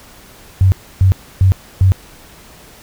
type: tone bursts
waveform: sine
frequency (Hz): 94.5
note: F#2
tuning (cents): +37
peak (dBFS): -6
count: 4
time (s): 0.61-1.92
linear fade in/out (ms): 0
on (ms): 110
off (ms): 290
effects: pink hiss -41 dBFS RMS until 2.82 s